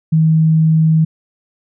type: tone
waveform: sine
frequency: 159.2 Hz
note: D#3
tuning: 40 cents sharp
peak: -8 dBFS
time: 0.12-1.05 s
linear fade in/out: 10 ms
effects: none